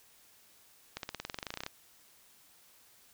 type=accelerating click train; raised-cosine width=0.2 ms; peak=-20 dBFS; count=17; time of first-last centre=0.97-1.664 s; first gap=62 ms; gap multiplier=0.95; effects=white hiss -62 dBFS RMS until 3.13 s